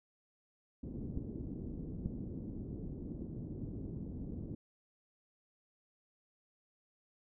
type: low-pass noise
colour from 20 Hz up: white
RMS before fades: -43 dBFS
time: 0.83-4.55 s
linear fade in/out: 5 ms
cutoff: 300 Hz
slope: 24 dB/octave
type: clicks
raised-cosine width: 5 ms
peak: -25 dBFS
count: 2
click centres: 1.174 / 2.06 s
effects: none